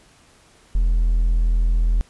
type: tone with hard clipping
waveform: triangle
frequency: 41.2 Hz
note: E1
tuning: in tune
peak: -15 dBFS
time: 0.75-2.01 s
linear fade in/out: 0 ms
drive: 4 dB
effects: pink hiss -53 dBFS RMS until 2.09 s + resampled to 24000 Hz